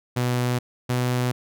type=tone pair in turn; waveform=sawtooth; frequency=123.47 / 124.4 Hz; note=B2 / B2; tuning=0 / +13 cents; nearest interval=unison; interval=13 cents; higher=second; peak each=-17 dBFS; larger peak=neither; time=0.16-0.59 / 0.89-1.32 s; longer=neither; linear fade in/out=10 ms; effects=none